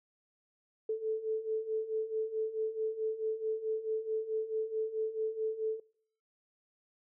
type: beating tone pair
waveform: sine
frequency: 436 / 440.6 Hz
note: A4 / A4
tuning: -16 / +2 cents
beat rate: 4.6 Hz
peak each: -37 / -33 dBFS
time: 0.89-5.8 s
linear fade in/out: 5 ms
effects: noise-tail reverb RT60 0.6 s tail -23 dB re dry